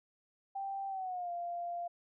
sine tone with pitch glide, 784 to 694.4 Hz, G5 to F5, 0 to -10 cents, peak -36 dBFS, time 0.55-1.88 s, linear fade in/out 10 ms, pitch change -210 cents, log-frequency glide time 0.88-1.31 s, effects none

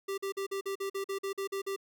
square tone bursts, 392 Hz, G4, in tune, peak -33 dBFS, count 12, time 0.08-1.763 s, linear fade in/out 10 ms, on 99 ms, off 45 ms, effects none

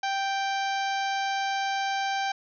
harmonic tone, 784 Hz, G5, in tune, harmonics 1 / 2 / 3 / 4 / 5 / 6 / 7 / 8, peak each -27 / -33 / -37 / -39 / -41 / -43 / -44 / -45 dBFS, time 0.03-2.32 s, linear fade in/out 5 ms, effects none

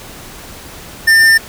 sine tone with hard clipping, 1797 Hz, A6, 36 cents sharp, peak -7 dBFS, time 1.07-1.38 s, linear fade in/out 10 ms, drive 13 dB, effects pink hiss -33 dBFS RMS until 1.48 s

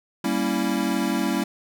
square chord, G diminished seventh, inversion none, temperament equal, 196 / 233.1 / 277.2 / 329.6 Hz, G3 / Bb3 / Db4 / Fb4, 0 / 0 / 0 / 0 cents, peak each -28 dBFS, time 0.24-1.44 s, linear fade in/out 5 ms, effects none

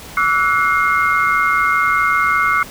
sine tone cluster, 1146 / 1318 / 1463 / 2134 Hz, D6 / E6 / F#6 / C7, -43 / -1 / -20 / +34 cents, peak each -18 dBFS, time 0.17-2.63 s, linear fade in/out 2 ms, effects pink hiss -35 dBFS RMS until 2.7 s

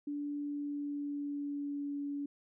sine tone with pitch glide, 290 to 285.3 Hz, D4 to C#4, -22 to +50 cents, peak -35 dBFS, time 0.07-2.26 s, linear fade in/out 5 ms, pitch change -28 cents, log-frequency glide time 0.38-2.01 s, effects none

